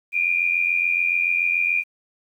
sine tone pair together, 2374 / 2461 Hz, D7 / D#7, +18 / -20 cents, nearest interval minor second, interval 62 cents, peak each -21 dBFS, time 0.12-1.84 s, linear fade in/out 50 ms, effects 9-bit

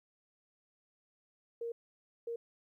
sine tone bursts at uneven times, 466.2 Hz, A#4, in tune, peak -36 dBFS, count 2, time 1.61-1.72 / 2.27-2.36 s, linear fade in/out 5 ms, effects 13-bit

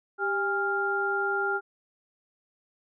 sine tone cluster, 393.6 / 814 / 1397 Hz, G4 / G#5 / F6, +7 / -35 / 0 cents, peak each -30 / -32 / -27 dBFS, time 0.18-1.61 s, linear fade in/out 50 ms, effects none

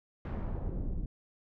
brown noise with low-pass filter sweep, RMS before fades -35 dBFS, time 0.25-1.06 s, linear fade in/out 2 ms, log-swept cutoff 2000 to 250 Hz, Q 0.85, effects none

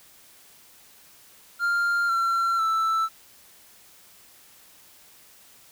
triangle tone with pitch steps, 1396.9 / 1359.5 / 1323.1 Hz, F6 / F6 / E6, 0 / -47 / +6 cents, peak -19 dBFS, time 1.59-3.09 s, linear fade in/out 50 ms, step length 500 ms, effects white hiss -53 dBFS RMS until 5.71 s

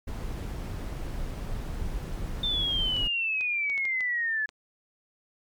brown noise, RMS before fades -33 dBFS, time 0.07-3.08 s, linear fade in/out 10 ms
sine exponential sweep, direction down, 3600 to 1710 Hz, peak -25 dBFS, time 2.43-4.46 s, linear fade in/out 5 ms
clicks, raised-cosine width 0.2 ms, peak -25 dBFS, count 7, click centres 2.966 / 3.41 / 3.699 / 3.778 / 3.853 / 4.007 / 4.491 s
effects MP3 96 kbps

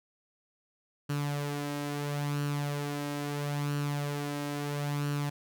sawtooth tone with flanger, 144.8 Hz, D3, 24 cents flat, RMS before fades -33 dBFS, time 1.09-5.3 s, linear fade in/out 10 ms, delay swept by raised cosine 0.69 to 3.19 ms, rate 0.75 Hz, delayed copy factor +0.5, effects none

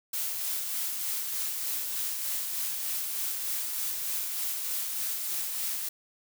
blue noise with tremolo, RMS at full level -31 dBFS, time 0.13-5.89 s, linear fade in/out 5 ms, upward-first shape sine, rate 3.3 Hz, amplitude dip 30%, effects none

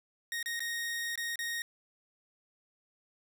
sawtooth tone with dropouts, 1864.7 Hz, A#6, in tune, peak -30 dBFS, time 0.32-1.62 s, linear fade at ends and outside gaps 1 ms, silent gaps 0.428-0.459 / 0.594-0.604 / 1.156-1.176 / 1.357-1.39 s, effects none

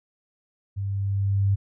sine tone with level ramp, 98.9 Hz, G2, 16 cents sharp, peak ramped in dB -26 to -17 dBFS, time 0.76-1.56 s, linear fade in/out 20 ms, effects none

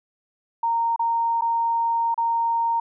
sine tone with dropouts, 925 Hz, A#5, 14 cents flat, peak -19 dBFS, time 0.63-2.8 s, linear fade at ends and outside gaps 5 ms, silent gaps 0.962-0.993 / 1.411-1.419 / 2.144-2.177 s, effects none

